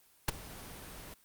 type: noise with ADSR envelope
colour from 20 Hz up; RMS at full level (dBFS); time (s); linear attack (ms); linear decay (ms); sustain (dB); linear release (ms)
pink; -25; 0.28-1.14; 7; 12; -22; 3
effects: white hiss -65 dBFS RMS until 1.24 s + Opus 24 kbps